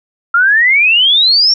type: exponential sweep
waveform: sine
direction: up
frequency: 1361 to 5588 Hz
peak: -6 dBFS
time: 0.34-1.54 s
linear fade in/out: 5 ms
effects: none